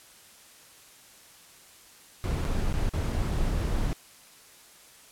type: noise with dropouts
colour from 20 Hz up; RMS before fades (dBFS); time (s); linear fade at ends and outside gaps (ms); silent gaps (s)
brown; -27; 2.24-3.93; 0; 2.444-2.451 / 2.726-2.74 / 2.893-2.936
effects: white hiss -53 dBFS RMS until 5.11 s + low-pass 12000 Hz 12 dB/octave